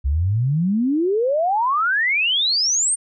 sine exponential sweep, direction up, 64.1 to 9060 Hz, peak -16 dBFS, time 0.04-2.96 s, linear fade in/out 20 ms, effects none

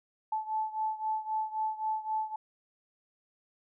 sine beating tone pair, 869 / 872.8 Hz, A5 / A5, -22 / -14 cents, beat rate 3.8 Hz, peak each -32 / -35 dBFS, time 0.32-2.36 s, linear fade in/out 5 ms, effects none

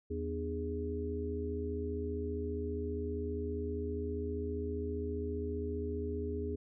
harmonic tone with a mistuned harmonic, 82.41 Hz, E2, in tune, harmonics 1 / 3 / 4 / 5, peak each -38 / -42 / -44 / -38 dBFS, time 0.1-6.56 s, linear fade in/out 10 ms, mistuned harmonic 4, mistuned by -150 cents, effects none

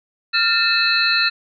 sine tone cluster, 1393 / 1794 / 2613 / 3977 / 4234 Hz, F6 / A6 / E7 / B7 / C8, -5 / +33 / -16 / +11 / +20 cents, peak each -21 dBFS, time 0.33-1.3 s, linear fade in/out 20 ms, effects none

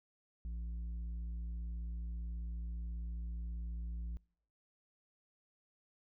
sine tone with tanh clipping, 57.4 Hz, A#1, 26 cents flat, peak -40 dBFS, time 0.45-4.17 s, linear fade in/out 0 ms, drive 6 dB, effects noise-tail reverb RT60 0.6 s tail -25 dB re dry

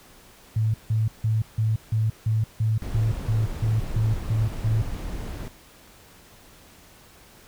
sine tone bursts, 110 Hz, A2, in tune, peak -19 dBFS, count 13, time 0.56-4.82 s, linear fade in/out 5 ms, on 180 ms, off 160 ms
brown noise, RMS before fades -31 dBFS, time 2.82-5.48 s, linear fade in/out 0 ms
effects pink hiss -51 dBFS RMS until 7.47 s

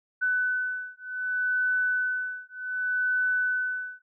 sine beating tone pair, 1500 / 1500.66 Hz, F#6 / F#6, +23 / +24 cents, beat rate 0.66 Hz, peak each -28 dBFS, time 0.21-4.02 s, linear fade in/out 20 ms, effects none

